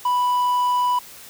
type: tone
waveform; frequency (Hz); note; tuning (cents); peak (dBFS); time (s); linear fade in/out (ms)
triangle; 987.8; B5; 0; -15; 0.05-0.99; 5
effects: white hiss -42 dBFS RMS until 1.29 s